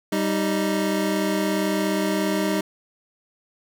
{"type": "tone pair together", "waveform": "25% pulse", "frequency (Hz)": [195.01, 311.1], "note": ["G3", "D#4"], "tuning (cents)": [-9, 0], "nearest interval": "minor sixth", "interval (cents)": 809, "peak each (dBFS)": -20, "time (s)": [0.12, 2.61], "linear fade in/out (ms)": 5, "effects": []}